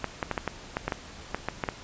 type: clicks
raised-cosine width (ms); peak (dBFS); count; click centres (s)
0.5; -12; 12; 0.043 / 0.228 / 0.313 / 0.378 / 0.477 / 0.769 / 0.88 / 0.922 / 1.346 / 1.486 / 1.638 / 1.688
effects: pink hiss -45 dBFS RMS until 1.83 s + resampled to 16000 Hz